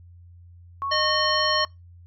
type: tone with vibrato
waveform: sine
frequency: 1100 Hz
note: C#6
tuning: 14 cents flat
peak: -25 dBFS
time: 0.82-1.65 s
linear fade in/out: 0 ms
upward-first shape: sine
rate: 3.7 Hz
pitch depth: 12 cents each way
type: harmonic tone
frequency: 613 Hz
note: D#5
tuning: 26 cents flat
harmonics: 1 / 3 / 5 / 7 / 9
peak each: -27 / -27 / -28 / -26 / -30 dBFS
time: 0.91-1.65 s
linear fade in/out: 10 ms
effects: noise-tail reverb RT60 0.2 s tail -24 dB re dry + added 87 Hz sine -45 dBFS peak until 2.06 s